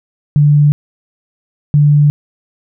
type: tone pair in turn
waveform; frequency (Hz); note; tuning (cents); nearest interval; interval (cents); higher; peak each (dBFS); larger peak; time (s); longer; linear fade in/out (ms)
sine; 146.83 / 146.83; D3 / D3; 0 / 0; unison; 0; neither; -5; neither; 0.36-0.72 / 1.74-2.1; neither; 0
effects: none